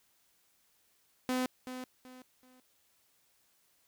sawtooth tone with echo, 254.4 Hz, C4, 48 cents flat, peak -26 dBFS, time 1.29-1.46 s, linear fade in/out 0 ms, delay 380 ms, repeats 3, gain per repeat -10 dB, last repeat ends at 2.6 s, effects white hiss -71 dBFS RMS until 3.87 s

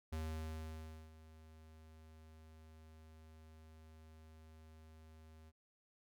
square tone with ADSR envelope, 79.2 Hz, D#2, 31 cents sharp, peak -40 dBFS, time 0.12-5.52 s, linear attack 10 ms, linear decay 970 ms, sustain -18 dB, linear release 38 ms, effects none

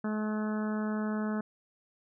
harmonic tone, 214 Hz, A3, 48 cents flat, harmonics 1 / 2 / 3 / 4 / 5 / 6 / 7 / 8, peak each -30 / -40 / -42 / -46 / -46 / -45 / -45 / -50 dBFS, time 0.04-1.41 s, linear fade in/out 5 ms, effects none

